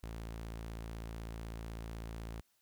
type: tone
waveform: sawtooth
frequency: 56 Hz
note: A1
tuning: 31 cents sharp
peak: -38 dBFS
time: 0.03-2.41 s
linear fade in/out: 5 ms
effects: white hiss -75 dBFS RMS until 2.61 s